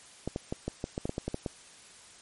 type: clicks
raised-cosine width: 2 ms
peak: -18 dBFS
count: 12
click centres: 0.276 / 0.361 / 0.525 / 0.68 / 0.841 / 0.979 / 1.055 / 1.094 / 1.181 / 1.28 / 1.344 / 1.462 s
effects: white hiss -53 dBFS RMS until 2.21 s + MP3 48 kbps